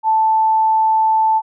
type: tone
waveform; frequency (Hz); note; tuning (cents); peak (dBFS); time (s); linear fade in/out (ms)
sine; 880; A5; 0; -11; 0.03-1.42; 50
effects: none